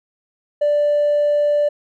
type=tone with hard clipping; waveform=sine; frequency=587.3 Hz; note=D5; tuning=in tune; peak=-14 dBFS; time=0.61-1.69 s; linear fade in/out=10 ms; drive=1 dB; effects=none